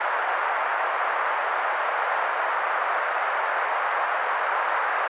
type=band-pass noise; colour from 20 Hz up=white; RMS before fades=-25 dBFS; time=0-5.08 s; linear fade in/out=10 ms; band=610 to 1600 Hz; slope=24 dB/octave; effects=resampled to 8000 Hz